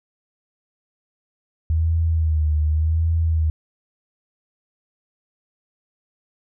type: tone with vibrato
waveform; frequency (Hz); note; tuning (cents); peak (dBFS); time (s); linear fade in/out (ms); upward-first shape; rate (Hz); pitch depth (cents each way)
sine; 79.1; D#2; +29; -16; 1.7-3.5; 0; sine; 0.87; 67
effects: none